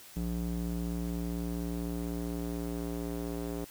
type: tone with band-pass filter sweep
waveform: square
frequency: 57.9 Hz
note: A#1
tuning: 11 cents flat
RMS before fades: -35 dBFS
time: 0.16-3.65 s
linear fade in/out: 5 ms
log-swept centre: 190 to 370 Hz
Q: 1.3
effects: white hiss -52 dBFS RMS until 3.7 s